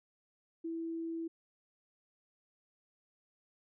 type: tone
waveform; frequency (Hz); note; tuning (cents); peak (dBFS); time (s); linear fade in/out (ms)
sine; 329.6; E4; 0; -36; 0.64-1.28; 10
effects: none

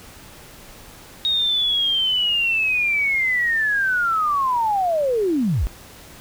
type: linear sweep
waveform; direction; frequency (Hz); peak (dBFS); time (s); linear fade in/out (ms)
sine; down; 3754 to 33.17; -17; 1.25-5.67; 0
effects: pink hiss -43 dBFS RMS until 6.2 s

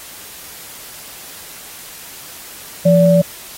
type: tone pair together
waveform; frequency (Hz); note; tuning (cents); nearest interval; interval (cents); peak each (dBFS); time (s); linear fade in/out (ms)
sine; 171.6 / 577.2; F3 / D5; -30 / -30; octave + major sixth; 2100; -10; 2.85-3.22; 10
effects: white hiss -35 dBFS RMS until 3.57 s + AAC 48 kbps

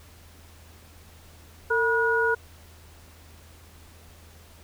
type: tone cluster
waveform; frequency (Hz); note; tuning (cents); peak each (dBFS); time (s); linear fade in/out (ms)
sine; 454.1 / 966 / 1448; A#4 / B5 / F#6; -45 / -39 / -38; -24 / -28 / -23; 1.7-2.35; 10
effects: added 81 Hz sine -50 dBFS peak until 4.63 s + pink hiss -53 dBFS RMS until 4.63 s

